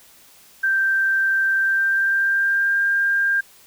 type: tone with pitch glide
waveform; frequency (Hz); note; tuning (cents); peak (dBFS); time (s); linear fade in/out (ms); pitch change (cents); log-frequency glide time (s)
sine; 1568 to 1599.1; G6 to G6; 0 to +34; -16; 0.63-3.41; 10; +34; 1.56-2.81
effects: white hiss -50 dBFS RMS until 3.66 s